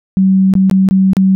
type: tone with dropouts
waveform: sine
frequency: 190.6 Hz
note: G3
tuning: 48 cents flat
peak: -6 dBFS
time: 0.17-1.35 s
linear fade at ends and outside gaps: 0 ms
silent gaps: 0.538-0.553 / 0.698-0.712 / 0.888-0.91 / 1.133-1.168 s
effects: none